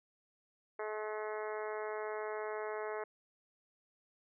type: harmonic tone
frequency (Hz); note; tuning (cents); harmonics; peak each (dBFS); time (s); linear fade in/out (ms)
214.1; A3; -47; 2 / 3 / 4 / 5 / 6 / 7 / 8 / 9 / 10; -40 / -44 / -46 / -48 / -50 / -51 / -52 / -53 / -54; 0.79-3.04; 5
effects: none